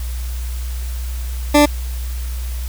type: tone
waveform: 20% pulse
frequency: 293.7 Hz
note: D4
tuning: in tune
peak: -3 dBFS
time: 1.54-1.66 s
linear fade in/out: 10 ms
effects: added 61 Hz sine -21 dBFS peak until 2.68 s + white hiss -37 dBFS RMS until 2.68 s